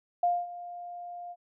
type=tone with ADSR envelope; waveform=sine; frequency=703 Hz; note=F5; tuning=11 cents sharp; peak=-21 dBFS; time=0.23-1.36 s; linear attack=4 ms; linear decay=230 ms; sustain=-17 dB; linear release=48 ms; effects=none